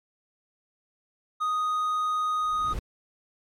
triangle tone, 1244.5 Hz, D#6, in tune, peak -22 dBFS, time 1.4-2.74 s, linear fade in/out 20 ms
brown noise with exponential growth, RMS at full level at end -28 dBFS, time 2.34-2.79 s, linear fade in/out 2 ms, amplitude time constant 96 ms
effects MP3 64 kbps

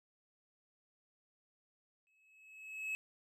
triangle tone with exponential growth, 2580 Hz, E7, 38 cents flat, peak -33 dBFS, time 2.07-2.95 s, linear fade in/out 0 ms, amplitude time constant 190 ms, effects none

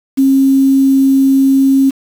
sine tone with quantisation, 269.9 Hz, C#4, 46 cents flat, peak -6 dBFS, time 0.17-1.91 s, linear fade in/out 20 ms, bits 5, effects none

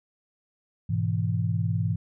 sine chord, E major, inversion first, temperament equal, 103.83 / 123.47 / 164.81 Hz, G#2 / B2 / E3, 0 / 0 / 0 cents, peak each -26 / -29 / -28 dBFS, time 0.89-1.96 s, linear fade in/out 10 ms, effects none

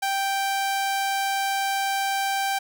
sawtooth tone, 784 Hz, G5, in tune, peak -19 dBFS, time 0.02-2.59 s, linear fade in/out 10 ms, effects none

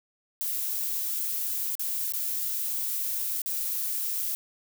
violet noise with dropouts, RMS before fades -30 dBFS, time 0.41-4.35 s, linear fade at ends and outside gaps 0 ms, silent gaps 1.753-1.795 / 2.122-2.136 / 3.418-3.46 s, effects none

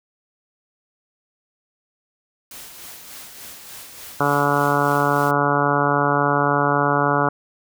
white noise with tremolo, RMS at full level -37 dBFS, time 2.51-5.31 s, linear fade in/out 2 ms, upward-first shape sine, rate 3.4 Hz, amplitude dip 40%
harmonic tone, 143.6 Hz, D3, 39 cents flat, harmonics 1 / 2 / 3 / 4 / 5 / 6 / 7 / 8 / 9 / 10, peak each -25 / -25 / -25 / -25 / -25 / -25 / -25 / -25 / -25 / -25 dBFS, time 4.2-7.29 s, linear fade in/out 5 ms
effects none

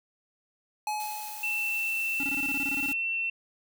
square tone with exponential decay, 848 Hz, G#5, 36 cents sharp, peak -28 dBFS, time 0.87-2.25 s, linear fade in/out 2 ms, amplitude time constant 300 ms
blue noise, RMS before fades -41 dBFS, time 1-2.93 s, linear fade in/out 0 ms
sine tone with pitch glide, 2676 to 2698 Hz, E7 to E7, +25 to +40 cents, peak -27 dBFS, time 1.43-3.3 s, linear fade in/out 5 ms, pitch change +15 cents, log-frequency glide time 2.61-2.8 s
square tone bursts, 279.6 Hz, C#4, 15 cents sharp, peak -34 dBFS, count 13, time 2.2-2.918 s, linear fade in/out 0 ms, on 34 ms, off 23 ms
effects none

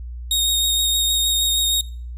sawtooth tone with vibrato, 3729 Hz, A#7, in tune, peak -14 dBFS, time 0.31-1.81 s, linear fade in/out 2 ms, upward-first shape sine, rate 6.4 Hz, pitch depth 16 cents each way, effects noise-tail reverb RT60 0.5 s tail -23 dB re dry + added 60 Hz sine -29 dBFS peak until 2.17 s

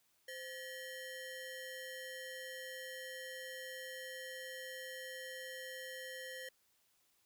30% pulse ring-modulated tone, 1213 Hz, D#6, 44 cents flat, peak -39 dBFS, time 0.28-6.49 s, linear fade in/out 5 ms, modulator 695 Hz, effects white hiss -75 dBFS RMS until 7.25 s

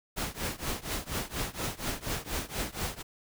pink noise with tremolo, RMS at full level -31 dBFS, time 0.16-3.03 s, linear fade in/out 20 ms, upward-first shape triangle, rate 4.2 Hz, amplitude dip 95%, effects none

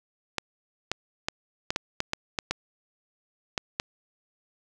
clicks, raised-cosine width 0.2 ms, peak -9 dBFS, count 11, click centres 0.383 / 0.916 / 1.285 / 1.705 / 1.761 / 2.004 / 2.134 / 2.388 / 2.51 / 3.578 / 3.799 s, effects none

